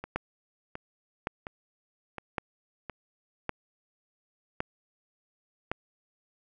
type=two click trains; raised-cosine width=0.5 ms; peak=-22 / -14 dBFS; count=5 / 6; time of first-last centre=0.04-2.897 / 0.16-5.716 s; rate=1.4 / 0.9 Hz; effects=none